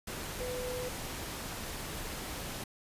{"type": "tone in noise", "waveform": "sine", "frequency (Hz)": 499.1, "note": "B4", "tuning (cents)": 18, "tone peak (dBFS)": -36, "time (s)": [0.4, 0.89], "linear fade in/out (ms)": 5, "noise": "pink", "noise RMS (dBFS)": -40, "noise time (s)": [0.07, 2.64], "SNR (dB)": 1, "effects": ["resampled to 32000 Hz"]}